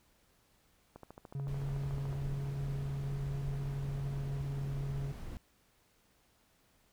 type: click train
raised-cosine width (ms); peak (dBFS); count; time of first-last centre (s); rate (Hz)
1; -34; 17; 0.96-2.128; 13.7
type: tone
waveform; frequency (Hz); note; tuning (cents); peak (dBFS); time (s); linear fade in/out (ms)
triangle; 138.59; C#3; 0; -33; 1.35-5.12; 2
type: noise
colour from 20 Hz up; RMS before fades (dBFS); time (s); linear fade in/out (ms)
brown; -43; 1.48-5.37; 0
effects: pink hiss -70 dBFS RMS until 6.92 s